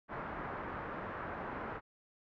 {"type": "low-pass noise", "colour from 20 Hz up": "white", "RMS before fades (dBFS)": -42, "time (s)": [0.08, 1.81], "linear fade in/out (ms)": 50, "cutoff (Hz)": 1500, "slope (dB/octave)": 24, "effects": []}